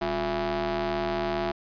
sawtooth ring-modulated tone, 157.3 Hz, D#3, 19 cents sharp, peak -19 dBFS, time 0.01-1.52 s, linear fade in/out 10 ms, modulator 513 Hz, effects resampled to 11025 Hz

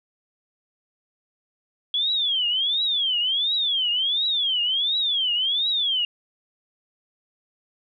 sine tone with vibrato, 3322 Hz, G#7, in tune, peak -20 dBFS, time 1.94-6.05 s, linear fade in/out 2 ms, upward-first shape triangle, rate 1.4 Hz, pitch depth 290 cents each way, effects none

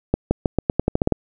accelerating click train, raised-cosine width 2 ms, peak -3 dBFS, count 11, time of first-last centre 0.14-1.123 s, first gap 170 ms, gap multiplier 0.87, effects none

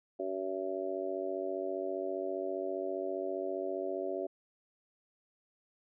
harmonic tone, 95 Hz, F#2, 46 cents sharp, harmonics 3 / 4 / 5 / 6 / 7, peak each -43 / -37 / -47 / -39 / -39 dBFS, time 0.19-4.27 s, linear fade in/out 10 ms, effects none

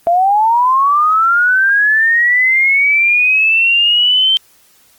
sine linear sweep, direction up, 668 to 3131 Hz, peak -8 dBFS, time 0.07-4.37 s, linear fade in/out 0 ms, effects white hiss -50 dBFS RMS until 4.98 s + Opus 24 kbps

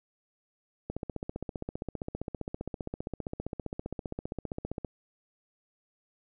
click train, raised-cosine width 2 ms, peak -21 dBFS, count 61, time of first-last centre 0.9-4.847 s, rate 15.2 Hz, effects none

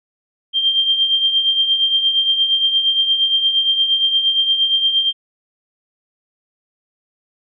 sine tone with tremolo, 3174 Hz, G7, 21 cents sharp, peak -10 dBFS, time 0.53-5.13 s, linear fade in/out 50 ms, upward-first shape triangle, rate 8.6 Hz, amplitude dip 65%, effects none

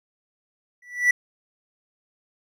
triangle tone with exponential growth, 1961 Hz, B6, 13 cents flat, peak -10 dBFS, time 0.82-1.11 s, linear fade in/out 5 ms, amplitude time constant 62 ms, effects none

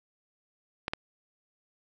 clicks, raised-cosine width 0.3 ms, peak -14 dBFS, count 2, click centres 0.881 / 0.935 s, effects none

